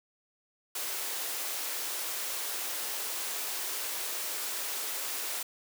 white high-pass noise, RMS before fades -35 dBFS, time 0.75-5.43 s, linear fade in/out 5 ms, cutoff 330 Hz, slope 24 dB/octave, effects none

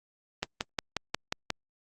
click train, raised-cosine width 0.2 ms, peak -11 dBFS, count 7, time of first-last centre 0.43-1.503 s, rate 5.59 Hz, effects Opus 32 kbps

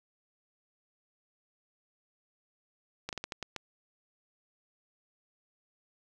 slowing click train, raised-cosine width 0.2 ms, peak -19 dBFS, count 7, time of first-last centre 3.09-3.563 s, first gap 38 ms, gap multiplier 1.29, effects none

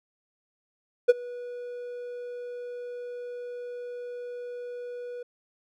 triangle tone with ADSR envelope, 487.5 Hz, B4, 23 cents flat, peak -9 dBFS, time 1.08-5.23 s, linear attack 17 ms, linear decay 27 ms, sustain -24 dB, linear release 6 ms, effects none

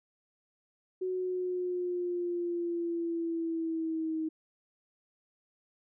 sine linear sweep, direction down, 371.2 to 315.9 Hz, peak -30 dBFS, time 1.01-4.29 s, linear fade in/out 10 ms, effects none

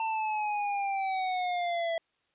square linear sweep, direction down, 897 to 659.3 Hz, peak -29 dBFS, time 0-1.98 s, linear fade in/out 2 ms, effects white hiss -74 dBFS RMS until 2.34 s + resampled to 8000 Hz

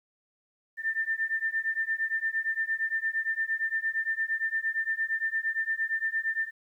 sine beating tone pair, 1787 / 1795.7 Hz, A6 / A6, +26 / +35 cents, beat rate 8.7 Hz, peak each -30 dBFS, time 0.77-6.51 s, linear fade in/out 50 ms, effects 11-bit

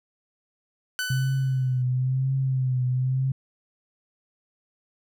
sawtooth tone with exponential decay, 1500 Hz, F#6, 23 cents sharp, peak -21 dBFS, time 0.99-1.82 s, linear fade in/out 0 ms, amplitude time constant 180 ms
sine tone with vibrato, 130 Hz, C3, 11 cents flat, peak -21 dBFS, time 1.1-3.32 s, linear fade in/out 5 ms, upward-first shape triangle, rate 1 Hz, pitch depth 61 cents each way
effects none

